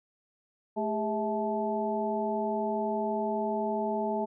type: harmonic tone with a mistuned harmonic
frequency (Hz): 217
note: A3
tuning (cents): -24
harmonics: 1 / 2 / 3 / 4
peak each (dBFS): -33 / -33 / -33 / -33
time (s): 0.76-4.26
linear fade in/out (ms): 20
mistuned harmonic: 2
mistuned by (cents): -110
effects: none